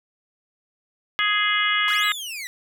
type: harmonic tone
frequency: 416.8 Hz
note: G#4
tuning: 6 cents sharp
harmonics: 3 / 4 / 5 / 6 / 7 / 8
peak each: -25 / -25 / -23 / -33 / -26 / -28 dBFS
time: 1.19-2.12 s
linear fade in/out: 0 ms
type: linear two-way sweep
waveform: sawtooth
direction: up then down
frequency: 933 to 4030 to 1903 Hz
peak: -27 dBFS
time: 1.88-2.47 s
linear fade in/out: 0 ms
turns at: 2.05 s
effects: none